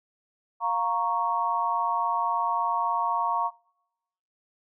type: chord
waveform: sine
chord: Bb minor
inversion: second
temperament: equal with one note detuned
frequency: 702.9 / 932.3 / 1108.7 Hz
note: F5 / Bb5 / Db6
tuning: +11 / 0 / 0 cents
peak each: -31 / -26 / -27 dBFS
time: 0.6-3.51 s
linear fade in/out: 50 ms
effects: noise-tail reverb RT60 0.9 s tail -26 dB re dry